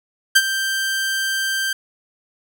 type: tone with ADSR envelope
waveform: sawtooth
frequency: 1570 Hz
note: G6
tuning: 2 cents sharp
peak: -4 dBFS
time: 0.35-1.73 s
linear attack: 13 ms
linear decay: 46 ms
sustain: -12 dB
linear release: 4 ms
effects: none